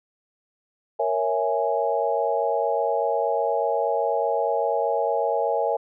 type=chord; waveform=sine; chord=A# half-diminished seventh; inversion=none; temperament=equal; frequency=466.2 / 554.4 / 659.3 / 830.6 Hz; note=A#4 / C#5 / E5 / G#5; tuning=0 / 0 / 0 / 0 cents; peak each=-26 dBFS; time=0.99-5.77 s; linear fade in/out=10 ms; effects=none